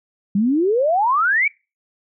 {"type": "exponential sweep", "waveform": "sine", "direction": "up", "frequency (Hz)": [190.3, 2349], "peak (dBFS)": -14, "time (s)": [0.35, 1.48], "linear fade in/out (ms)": 5, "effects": ["noise-tail reverb RT60 0.3 s tail -26 dB re dry"]}